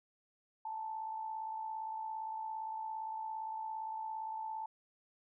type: tone with amplitude modulation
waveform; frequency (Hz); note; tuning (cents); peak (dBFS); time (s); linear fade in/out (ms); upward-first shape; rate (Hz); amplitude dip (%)
sine; 880; A5; 0; -36; 0.65-4.66; 5; sine; 57.5; 50
effects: none